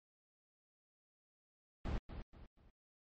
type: noise with echo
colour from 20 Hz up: brown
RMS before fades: -38 dBFS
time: 1.85-1.98 s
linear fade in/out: 2 ms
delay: 240 ms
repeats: 3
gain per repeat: -9 dB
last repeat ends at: 2.7 s
effects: low-pass 4000 Hz 12 dB/octave + MP3 32 kbps